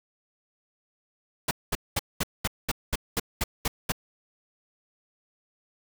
pink noise bursts, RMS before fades -26 dBFS, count 11, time 1.48-3.921 s, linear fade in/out 5 ms, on 31 ms, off 210 ms, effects none

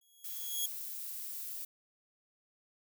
10% pulse tone with exponential growth, 3322 Hz, G#7, in tune, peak -22 dBFS, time 0.01-0.66 s, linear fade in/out 5 ms, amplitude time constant 140 ms
violet noise, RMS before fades -42 dBFS, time 0.24-1.65 s, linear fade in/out 5 ms
effects none

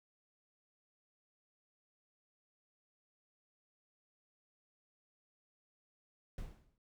brown noise with exponential decay, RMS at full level -41 dBFS, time 6.38-6.78 s, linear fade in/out 2 ms, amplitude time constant 86 ms, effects none

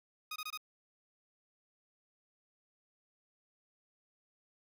15% pulse tone bursts, 1246 Hz, D#6, 2 cents sharp, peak -33 dBFS, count 4, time 0.31-0.575 s, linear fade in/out 5 ms, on 49 ms, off 23 ms, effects none

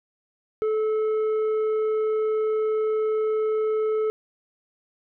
sine tone with tanh clipping, 433.8 Hz, A4, 25 cents flat, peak -22 dBFS, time 0.62-4.1 s, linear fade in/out 0 ms, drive 6 dB, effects none

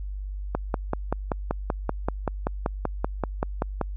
click train, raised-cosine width 1 ms, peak -10 dBFS, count 18, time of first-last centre 0.55-3.813 s, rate 5.21 Hz, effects added 49 Hz sine -30 dBFS peak until 3.96 s

